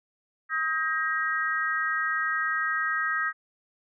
sine tone cluster, 1269 / 1600 / 1883 Hz, D#6 / G6 / A#6, +34 / +35 / +17 cents, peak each -29 dBFS, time 0.49-3.33 s, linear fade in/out 50 ms, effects none

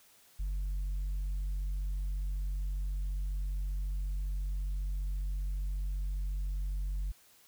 triangle tone with tanh clipping, 47.35 Hz, F#1, 41 cents sharp, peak -32 dBFS, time 0.39-7.12 s, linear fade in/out 10 ms, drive 7 dB, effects white hiss -62 dBFS RMS until 7.47 s

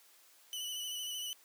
sawtooth tone with vibrato, 2983 Hz, F#7, 13 cents sharp, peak -35 dBFS, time 0.53-1.33 s, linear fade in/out 0 ms, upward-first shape square, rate 13 Hz, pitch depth 25 cents each way, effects white hiss -63 dBFS RMS until 1.44 s + high-pass 400 Hz 12 dB/octave

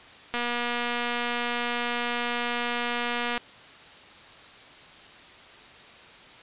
click train, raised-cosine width 0.3 ms, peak -13 dBFS, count 730, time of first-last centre 0.34-3.377 s, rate 240 Hz, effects white hiss -48 dBFS RMS until 6.42 s + resampled to 8000 Hz

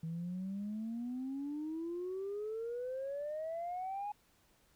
sine exponential sweep, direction up, 160.1 to 838 Hz, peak -36 dBFS, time 0.03-4.12 s, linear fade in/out 5 ms, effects tanh soft clip ceiling -34 dBFS + pink hiss -70 dBFS RMS until 4.75 s

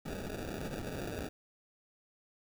violet noise with sample-and-hold, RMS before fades -40 dBFS, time 0.05-1.29 s, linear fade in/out 10 ms, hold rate 1050 Hz, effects none

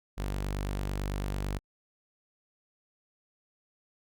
sawtooth tone, 49 Hz, G1, in tune, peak -27 dBFS, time 0.17-1.59 s, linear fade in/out 20 ms, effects Opus 48 kbps

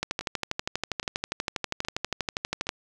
two click trains, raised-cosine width 0.2 ms, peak -18 / -10 dBFS, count 4 / 34, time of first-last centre 0.21-2.669 / 0.03-2.691 s, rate 1.22 / 12.4 Hz, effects none

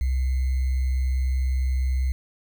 sine tone with sample-and-hold, 64.7 Hz, C2, 19 cents flat, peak -20 dBFS, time 0.01-2.12 s, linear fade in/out 0 ms, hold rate 2100 Hz, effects none

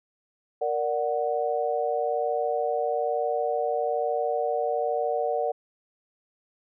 sine chord, Bb augmented, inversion none, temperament equal, 466.2 / 587.3 / 740 Hz, Bb4 / D5 / F#5, 0 / 0 / 0 cents, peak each -28 dBFS, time 0.61-5.52 s, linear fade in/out 10 ms, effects none

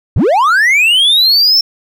triangle linear sweep, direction up, 55 to 5430 Hz, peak -5 dBFS, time 0.16-1.61 s, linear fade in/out 5 ms, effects none

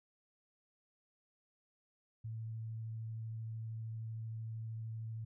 sine tone with vibrato, 111.9 Hz, A2, 30 cents sharp, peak -40 dBFS, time 2.24-5.25 s, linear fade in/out 10 ms, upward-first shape sine, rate 13 Hz, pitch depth 10 cents each way, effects none

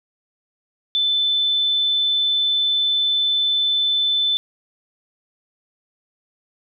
sine tone, 3520 Hz, A7, in tune, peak -16 dBFS, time 0.95-4.37 s, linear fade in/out 0 ms, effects none

